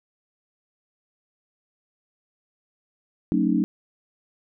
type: chord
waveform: sine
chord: D# half-diminished seventh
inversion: first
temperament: equal with one note detuned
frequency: 185 / 224.2 / 277.2 / 311.1 Hz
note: F#3 / A3 / C#4 / D#4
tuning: 0 / +33 / 0 / 0 cents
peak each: -24 dBFS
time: 3.32-3.64 s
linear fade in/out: 0 ms
effects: none